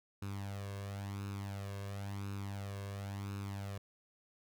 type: tone with flanger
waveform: sawtooth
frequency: 99.5 Hz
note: G2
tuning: 26 cents sharp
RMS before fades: -42 dBFS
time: 0.22-3.78 s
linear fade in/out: 5 ms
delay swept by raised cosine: 0.76 to 1.86 ms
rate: 0.96 Hz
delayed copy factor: +0.65
effects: none